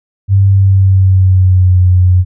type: tone with pitch glide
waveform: sine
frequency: 98 to 90.91 Hz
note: G2 to F#2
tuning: 0 to -30 cents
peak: -4 dBFS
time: 0.28-2.25 s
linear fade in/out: 50 ms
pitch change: -130 cents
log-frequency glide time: 0.48-1.8 s
effects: none